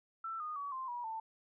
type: tone with pitch steps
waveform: sine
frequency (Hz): 1333 / 1229.4 / 1133.9 / 1045.9 / 964.6 / 889.7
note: E6 / D#6 / C#6 / C6 / B5 / A5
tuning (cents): +19 / -21 / +39 / -1 / -41 / +19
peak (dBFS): -38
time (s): 0.24-1.2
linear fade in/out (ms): 5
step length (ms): 160
effects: none